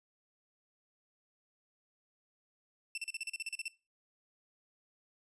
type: tone bursts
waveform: sawtooth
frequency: 2677 Hz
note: E7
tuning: 26 cents sharp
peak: -33 dBFS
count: 12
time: 2.95-3.681 s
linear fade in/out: 2 ms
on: 27 ms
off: 37 ms
effects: noise-tail reverb RT60 0.3 s tail -21 dB re dry + resampled to 24000 Hz